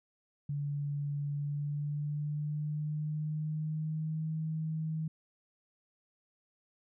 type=tone with pitch glide; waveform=sine; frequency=144.1 to 158.05 Hz; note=D3 to D#3; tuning=-33 to +27 cents; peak=-32 dBFS; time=0.49-5.08 s; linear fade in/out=5 ms; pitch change=+160 cents; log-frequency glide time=1.3-4.3 s; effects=none